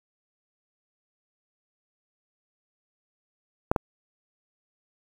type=clicks; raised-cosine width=1 ms; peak=-6 / -9 dBFS; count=2; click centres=3.715 / 3.762 s; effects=7-bit